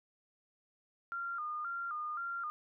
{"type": "tone with vibrato", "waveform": "sine", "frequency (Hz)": 1298, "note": "E6", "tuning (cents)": -27, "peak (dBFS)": -36, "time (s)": [1.12, 2.5], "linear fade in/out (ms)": 0, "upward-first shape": "square", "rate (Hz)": 1.9, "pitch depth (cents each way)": 110, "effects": []}